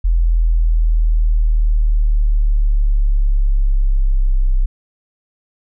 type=linear sweep; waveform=sine; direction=down; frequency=42 to 32 Hz; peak=-10 dBFS; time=0.04-4.66 s; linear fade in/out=10 ms; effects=none